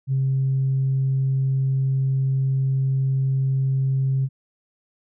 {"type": "tone", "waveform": "sine", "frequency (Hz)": 133.9, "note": "C3", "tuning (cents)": 40, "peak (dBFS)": -17, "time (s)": [0.07, 4.29], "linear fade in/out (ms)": 50, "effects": ["tanh soft clip ceiling -14 dBFS"]}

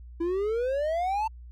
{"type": "exponential sweep", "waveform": "triangle", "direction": "up", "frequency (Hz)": [329.6, 905], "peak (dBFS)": -23, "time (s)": [0.2, 1.28], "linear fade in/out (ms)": 10, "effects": ["added 60 Hz sine -42 dBFS peak until 1.51 s"]}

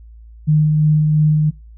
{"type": "tone with tremolo", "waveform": "sine", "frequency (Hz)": 152.8, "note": "D#3", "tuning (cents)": -31, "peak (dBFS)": -9, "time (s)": [0.47, 1.51], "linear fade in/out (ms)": 20, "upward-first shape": "sine", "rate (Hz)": 2.9, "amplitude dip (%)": 25, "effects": ["noise-tail reverb RT60 0.3 s tail -23 dB re dry", "added 56 Hz sine -37 dBFS peak until 1.77 s"]}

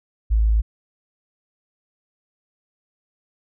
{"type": "tone", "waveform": "sine", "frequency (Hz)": 54.3, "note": "A1", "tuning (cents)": -22, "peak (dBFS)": -14, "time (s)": [0.3, 0.62], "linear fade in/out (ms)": 20, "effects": []}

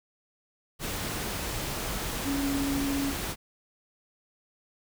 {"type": "tone in noise", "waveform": "sine", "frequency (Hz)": 278.3, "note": "C#4", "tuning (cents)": 7, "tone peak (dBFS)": -27, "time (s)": [2.24, 3.14], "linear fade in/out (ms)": 50, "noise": "pink", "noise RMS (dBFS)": -33, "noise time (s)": [0.79, 3.36], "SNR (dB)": 3, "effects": []}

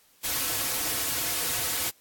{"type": "noise with comb filter", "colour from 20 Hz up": "white", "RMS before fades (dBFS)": -28, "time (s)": [0.23, 1.91], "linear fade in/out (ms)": 20, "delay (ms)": 5, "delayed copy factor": -0.75, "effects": ["white hiss -61 dBFS RMS until 2 s", "AAC 64 kbps"]}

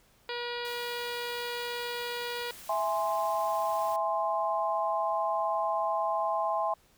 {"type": "harmonic tone", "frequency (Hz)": 480.5, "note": "B4", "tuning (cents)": -48, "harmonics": [1, 2, 3, 4, 5, 6, 7, 8, 9, 10], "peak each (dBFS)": [-37, -40, -42, -43, -44, -45, -45, -46, -47, -47], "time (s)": [0.29, 2.51], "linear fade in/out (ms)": 2}
{"type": "noise", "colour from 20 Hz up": "white", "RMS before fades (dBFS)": -48, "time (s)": [0.65, 3.96], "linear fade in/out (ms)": 0}
{"type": "chord", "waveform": "sine", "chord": "E augmented", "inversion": "none", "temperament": "equal", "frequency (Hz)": [659.3, 830.6, 1046.5], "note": ["E5", "G#5", "B#5"], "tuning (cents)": [0, 0, 0], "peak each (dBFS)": -31, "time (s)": [2.69, 6.74], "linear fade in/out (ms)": 5}
{"effects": ["pink hiss -64 dBFS RMS until 6.97 s"]}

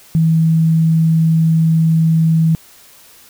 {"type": "tone", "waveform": "sine", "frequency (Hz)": 161.9, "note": "E3", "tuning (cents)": -31, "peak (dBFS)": -9, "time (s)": [0.15, 2.55], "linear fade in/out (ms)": 0, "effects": ["white hiss -44 dBFS RMS until 3.29 s"]}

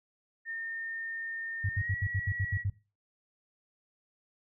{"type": "tone with pitch glide", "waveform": "sine", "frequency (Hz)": [1821, 1922.6], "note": ["A#6", "B6"], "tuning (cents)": [-41, -47], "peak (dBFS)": -34, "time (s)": [0.45, 2.65], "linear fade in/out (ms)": 50, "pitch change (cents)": 94, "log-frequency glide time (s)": [1.72, 1.93]}
{"type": "tone bursts", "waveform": "sine", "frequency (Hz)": 98, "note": "G2", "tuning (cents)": 0, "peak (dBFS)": -27, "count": 9, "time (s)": [1.64, 2.7], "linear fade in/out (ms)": 5, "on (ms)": 52, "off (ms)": 74}
{"effects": ["noise-tail reverb RT60 0.3 s tail -18 dB re dry"]}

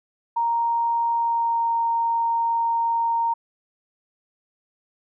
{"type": "tone with pitch glide", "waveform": "sine", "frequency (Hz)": [932, 925.6], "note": ["A#5", "A#5"], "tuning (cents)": [-1, -13], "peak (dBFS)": -19, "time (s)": [0.36, 3.34], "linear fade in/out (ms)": 10, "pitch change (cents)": -12, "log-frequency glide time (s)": [1.12, 1.71], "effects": []}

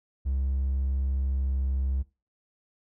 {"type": "tone with pitch glide", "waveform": "triangle", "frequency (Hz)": [67, 66.58], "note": ["C2", "C2"], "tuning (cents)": [42, 31], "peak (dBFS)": -22, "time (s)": [0.25, 2.03], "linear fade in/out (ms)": 20, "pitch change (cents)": -11, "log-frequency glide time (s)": [1.23, 1.64], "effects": ["noise-tail reverb RT60 0.3 s tail -22 dB re dry", "tanh soft clip ceiling -18 dBFS"]}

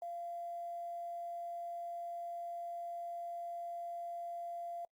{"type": "tone with quantisation", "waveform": "sine", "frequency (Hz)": 690, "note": "F5", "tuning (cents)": -21, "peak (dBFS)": -40, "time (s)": [0.02, 4.85], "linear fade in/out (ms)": 2, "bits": 11, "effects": ["noise-tail reverb RT60 0.1 s tail -25 dB re dry", "Opus 48 kbps"]}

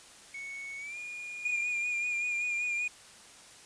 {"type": "tone with pitch glide", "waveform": "triangle", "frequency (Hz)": [2217, 2432], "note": ["C#7", "D#7"], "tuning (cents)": [0, -40], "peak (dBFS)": -37, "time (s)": [0.34, 1.63], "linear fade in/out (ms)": 5, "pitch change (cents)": 160, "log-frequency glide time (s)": [0.78, 0.98]}
{"type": "tone with vibrato", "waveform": "triangle", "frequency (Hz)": 2426, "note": "D#7", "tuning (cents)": -44, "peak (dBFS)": -28, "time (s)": [1.45, 2.88], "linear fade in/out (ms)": 5, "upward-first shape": "sine", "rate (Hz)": 5.2, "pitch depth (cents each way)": 31}
{"effects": ["white hiss -53 dBFS RMS until 3.65 s", "resampled to 22050 Hz"]}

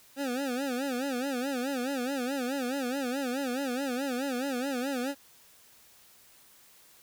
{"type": "tone with vibrato", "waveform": "25% pulse", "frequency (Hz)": 261.6, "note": "C4", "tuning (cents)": 0, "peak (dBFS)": -26, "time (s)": [0.16, 5.15], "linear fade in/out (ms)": 50, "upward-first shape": "sine", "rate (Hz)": 4.7, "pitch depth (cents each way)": 140, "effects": ["white hiss -58 dBFS RMS until 7.02 s"]}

